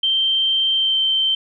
sine tone with pitch glide, 3136 to 3114 Hz, G7 to G7, 0 to -12 cents, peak -15 dBFS, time 0.03-1.35 s, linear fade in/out 5 ms, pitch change -12 cents, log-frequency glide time 0.75-0.98 s, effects none

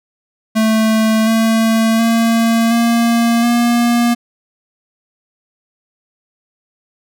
square tone with pitch steps, 220 / 224.2 / 228.5 / 232.9 / 237.4 Hz, A3 / A3 / A#3 / A#3 / A#3, 0 / +33 / -34 / -1 / +32 cents, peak -11 dBFS, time 0.55-4.15 s, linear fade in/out 20 ms, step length 720 ms, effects none

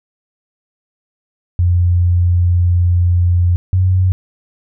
sine tone pair in turn, 88.1 / 92.58 Hz, F2 / F#2, +16 / +2 cents, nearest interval minor second, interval 86 cents, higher second, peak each -9 dBFS, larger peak neither, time 1.59-3.56 / 3.73-4.12 s, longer first, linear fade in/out 0 ms, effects none

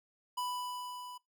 square tone with level ramp, 991 Hz, B5, 6 cents sharp, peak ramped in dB -34 to -46 dBFS, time 0.37-1.18 s, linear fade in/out 10 ms, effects noise-tail reverb RT60 0.2 s tail -23 dB re dry

